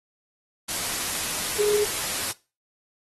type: tone in noise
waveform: sine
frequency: 416.8 Hz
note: G#4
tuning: 6 cents sharp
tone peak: -20 dBFS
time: 1.58-1.85 s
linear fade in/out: 10 ms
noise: white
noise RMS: -28 dBFS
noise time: 0.68-2.32 s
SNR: +5 dB
effects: noise-tail reverb RT60 0.3 s tail -20 dB re dry + AAC 32 kbps